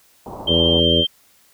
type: low-pass noise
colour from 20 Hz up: white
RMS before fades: -33 dBFS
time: 0.26-0.8 s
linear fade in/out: 2 ms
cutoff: 1000 Hz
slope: 48 dB/octave
type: harmonic tone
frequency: 83.5 Hz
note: E2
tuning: 23 cents sharp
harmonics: 1 / 2 / 3 / 4 / 5 / 6 / 7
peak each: -23 / -23 / -23 / -23 / -23 / -23 / -23 dBFS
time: 0.47-1.05 s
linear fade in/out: 50 ms
type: tone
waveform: sine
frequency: 3154 Hz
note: G7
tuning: 10 cents sharp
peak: -16 dBFS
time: 0.47-1.07 s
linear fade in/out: 10 ms
effects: white hiss -55 dBFS RMS until 1.53 s